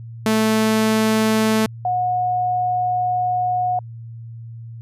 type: tone pair in turn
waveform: sawtooth / sine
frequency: 219.1 / 726.8 Hz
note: A3 / F#5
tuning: -7 / -31 cents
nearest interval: octave + major sixth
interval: 2076 cents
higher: second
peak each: -11 / -17 dBFS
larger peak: first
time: 0.26-1.66 / 1.85-3.79 s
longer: second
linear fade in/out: 2 ms
effects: added 115 Hz sine -32 dBFS peak until 4.81 s + resampled to 32000 Hz